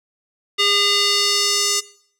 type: tone with band-pass filter sweep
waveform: square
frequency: 405.8 Hz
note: G#4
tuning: 40 cents flat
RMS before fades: -18 dBFS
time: 0.58-1.81 s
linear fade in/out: 20 ms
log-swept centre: 3400 to 6400 Hz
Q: 2.2
effects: noise-tail reverb RT60 0.6 s tail -19 dB re dry